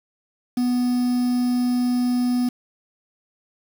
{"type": "tone with quantisation", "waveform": "triangle", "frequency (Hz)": 246.9, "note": "B3", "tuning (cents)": 0, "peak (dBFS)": -16, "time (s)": [0.57, 2.49], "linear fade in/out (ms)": 5, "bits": 6, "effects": []}